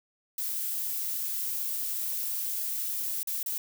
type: noise with dropouts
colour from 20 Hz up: violet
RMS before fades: -32 dBFS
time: 0.38-3.58 s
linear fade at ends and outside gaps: 2 ms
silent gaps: 3.231-3.272 / 3.429-3.461 s
effects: none